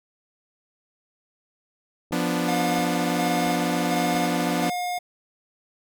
click train, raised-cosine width 2 ms, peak -29 dBFS, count 4, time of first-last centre 2.11-4.151 s, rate 1.47 Hz
sawtooth chord, B diminished, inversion second, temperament equal, 174.61 / 246.9 / 293.7 Hz, F3 / B3 / D4, 0 / 0 / 0 cents, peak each -23 dBFS, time 2.12-4.7 s, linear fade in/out 5 ms
square tone with tremolo, 715 Hz, F5, 41 cents sharp, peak -26 dBFS, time 2.48-4.99 s, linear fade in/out 5 ms, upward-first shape square, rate 1.4 Hz, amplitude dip 45%
effects none

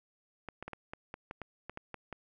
clicks, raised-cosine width 0.5 ms, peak -26 dBFS, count 12, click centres 0.487 / 0.626 / 0.68 / 0.733 / 0.935 / 1.141 / 1.311 / 1.417 / 1.696 / 1.774 / 1.943 / 2.127 s, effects none

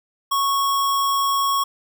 sine tone with sample-and-hold, 1105 Hz, C#6, 6 cents flat, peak -17 dBFS, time 0.31-1.64 s, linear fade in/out 10 ms, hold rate 4410 Hz, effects none

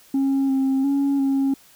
sine tone with pitch steps, 272.1 / 267.4 / 278.7 / 272.2 Hz, C#4 / C4 / C#4 / C#4, -32 / +38 / +9 / -31 cents, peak -15 dBFS, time 0.14-1.54 s, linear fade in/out 5 ms, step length 350 ms, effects tanh soft clip ceiling -16 dBFS + white hiss -52 dBFS RMS until 1.75 s

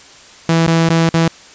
sawtooth tone with dropouts, 164.81 Hz, E3, in tune, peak -6 dBFS, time 0.49-1.28 s, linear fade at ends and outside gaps 2 ms, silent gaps 0.665-0.675 / 0.889-0.9 / 1.092-1.141 s, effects white hiss -40 dBFS RMS until 1.54 s + resampled to 16000 Hz

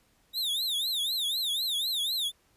45% pulse tone with vibrato, 3729 Hz, A#7, in tune, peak -27 dBFS, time 0.33-2.32 s, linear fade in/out 50 ms, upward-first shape triangle, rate 4 Hz, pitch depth 230 cents each way, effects pink hiss -67 dBFS RMS until 2.56 s + resampled to 32000 Hz

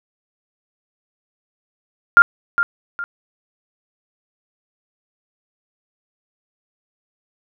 sine tone with echo, 1400 Hz, F6, 4 cents sharp, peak -3 dBFS, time 2.17-2.22 s, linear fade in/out 0 ms, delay 410 ms, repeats 2, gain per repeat -10 dB, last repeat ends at 3.04 s, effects none

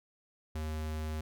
square tone, 77.78 Hz, D#2, in tune, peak -35 dBFS, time 0.55-1.21 s, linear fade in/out 5 ms, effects none

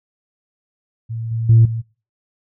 sine tone with level steps, 113.9 Hz, A#2, 40 cents flat, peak -23 / -19 / -6 / -21 dBFS, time 1.09-1.82 s, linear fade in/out 20 ms, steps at 1.31 / 1.49 / 1.65 s, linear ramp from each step 5 ms, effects noise-tail reverb RT60 0.3 s tail -19 dB re dry + tanh soft clip ceiling -3 dBFS

